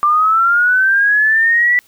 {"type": "linear sweep", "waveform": "sine", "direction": "up", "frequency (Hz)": [1174.7, 1974], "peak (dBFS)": -9, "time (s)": [0.03, 1.79], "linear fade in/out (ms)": 0, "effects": ["white hiss -51 dBFS RMS until 1.87 s"]}